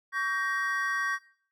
triangle chord, G diminished, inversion second, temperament just, 1128.9 / 1568 / 1881.6 Hz, Db6 / G6 / Bb6, +31 / 0 / +16 cents, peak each -30 dBFS, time 0.12-1.19 s, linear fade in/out 50 ms, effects noise-tail reverb RT60 0.5 s tail -17 dB re dry

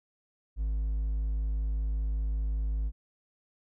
triangle tone with hard clipping, 52.6 Hz, G#1, 23 cents sharp, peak -28 dBFS, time 0.56-2.92 s, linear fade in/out 50 ms, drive 5 dB, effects none

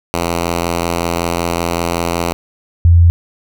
5% pulse / sine tone pair in turn, 85.3 / 85.3 Hz, F2 / F2, -40 / -40 cents, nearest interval unison, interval 0 cents, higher neither, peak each -4 dBFS, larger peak neither, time 0.14-2.33 / 2.85-3.1 s, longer first, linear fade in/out 0 ms, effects none

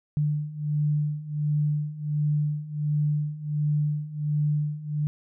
sine beating tone pair, 148.2 / 149.6 Hz, D3 / D3, +16 / +32 cents, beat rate 1.4 Hz, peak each -28 / -25 dBFS, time 0.17-5.07 s, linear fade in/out 0 ms, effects none

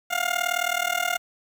15% pulse tone with amplitude modulation, 707 Hz, F5, 21 cents sharp, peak -13 dBFS, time 0.1-1.18 s, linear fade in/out 20 ms, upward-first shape sine, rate 38.9 Hz, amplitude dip 90%, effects 8-bit

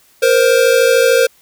square tone pair together, 469.9 / 523.3 Hz, A#4 / C5, +14 / 0 cents, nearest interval major second, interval 186 cents, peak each -12 dBFS, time 0.22-1.27 s, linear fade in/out 10 ms, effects white hiss -51 dBFS RMS until 1.41 s

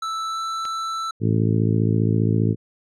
square tone with pitch glide, 1318.5 to 1326.1 Hz, E6 to E6, 0 to +10 cents, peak -25 dBFS, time 0.02-1.11 s, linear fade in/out 5 ms, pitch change +10 cents, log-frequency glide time 0.28-0.4 s
click, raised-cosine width 0.2 ms, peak -19 dBFS, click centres 0.653 s
harmonic tone, 55 Hz, A1, in tune, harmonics 2 / 3 / 4 / 5 / 6 / 7 / 8, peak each -19 / -23 / -25 / -27 / -29 / -30 / -31 dBFS, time 1.2-2.56 s, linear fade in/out 50 ms
effects low-pass 6000 Hz 12 dB/octave

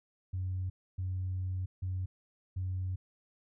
sine tone bursts at uneven times, 92.6 Hz, F#2, 2 cents sharp, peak -31 dBFS, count 4, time 0.33-0.7 / 0.98-1.66 / 1.82-2.06 / 2.56-2.96 s, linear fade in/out 10 ms, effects tanh soft clip ceiling -28 dBFS

